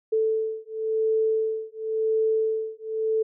sine beating tone pair, 440 / 440.94 Hz, A4 / A4, 0 / +4 cents, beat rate 0.94 Hz, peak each -25 dBFS, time 0.12-3.23 s, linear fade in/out 10 ms, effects none

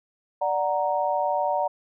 sine chord, D augmented, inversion none, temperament equal, 587.3 / 740 / 932.3 Hz, D5 / F#5 / A#5, 0 / 0 / 0 cents, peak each -26 dBFS, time 0.41-1.68 s, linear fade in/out 10 ms, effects none

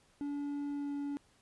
triangle tone with pitch glide, 286.9 to 285.1 Hz, D4 to C#4, -40 to +49 cents, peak -33 dBFS, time 0.21-1.17 s, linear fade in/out 0 ms, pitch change -11 cents, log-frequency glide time 0.71-0.93 s, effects pink hiss -68 dBFS RMS until 1.41 s + resampled to 24000 Hz

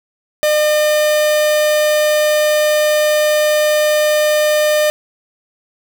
45% pulse tone, 605 Hz, D#5, 49 cents flat, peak -11 dBFS, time 0.43-4.9 s, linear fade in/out 0 ms, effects none

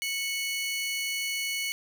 sawtooth tone pair together, 2207 / 2960 Hz, C#7 / F#7, -8 / 0 cents, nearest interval perfect fourth, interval 508 cents, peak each -27 / -31 dBFS, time 0.02-1.72 s, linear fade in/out 0 ms, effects none

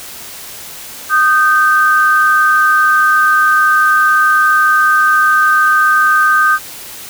sine tone pair together, 1233 / 1553.5 Hz, D#6 / G6, -16 / -16 cents, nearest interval major third, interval 400 cents, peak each -10 dBFS, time 1.09-6.59 s, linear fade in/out 50 ms, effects white hiss -30 dBFS RMS until 7.09 s

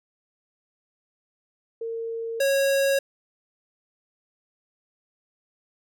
sine / square tone pair in turn, 456.8 / 549.4 Hz, A#4 / C#5, -35 / -16 cents, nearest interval minor third, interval 319 cents, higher second, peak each -28 / -20 dBFS, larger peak second, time 1.81-2.4 / 2.4-2.99 s, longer neither, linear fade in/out 5 ms, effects none

